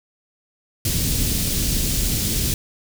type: band-stop noise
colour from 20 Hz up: pink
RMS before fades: -21 dBFS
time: 0.85-2.54 s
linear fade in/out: 2 ms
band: 240 to 4100 Hz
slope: 12 dB/octave
effects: none